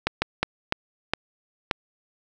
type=slowing click train; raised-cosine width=0.3 ms; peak=-5 dBFS; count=6; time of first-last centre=0.07-1.712 s; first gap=150 ms; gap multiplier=1.4; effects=none